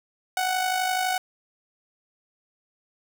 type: tone with amplitude modulation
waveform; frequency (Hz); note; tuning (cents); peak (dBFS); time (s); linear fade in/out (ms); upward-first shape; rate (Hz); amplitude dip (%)
sawtooth; 743; F#5; +7; -17; 0.37-1.18; 2; sine; 51.9; 50
effects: none